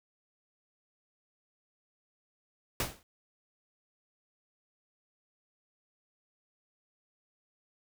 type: noise with exponential decay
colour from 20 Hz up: pink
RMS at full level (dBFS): -28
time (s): 2.8-3.03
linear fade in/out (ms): 1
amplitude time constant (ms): 48
effects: none